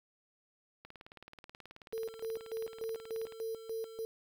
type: click train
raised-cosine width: 0.3 ms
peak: -34 dBFS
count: 47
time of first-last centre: 0.85-3.323 s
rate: 18.6 Hz
type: tone with tremolo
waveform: sine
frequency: 450 Hz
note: A4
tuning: 39 cents sharp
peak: -35 dBFS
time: 1.93-4.05 s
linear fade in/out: 0 ms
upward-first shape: square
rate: 3.4 Hz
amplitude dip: 70%
effects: 9-bit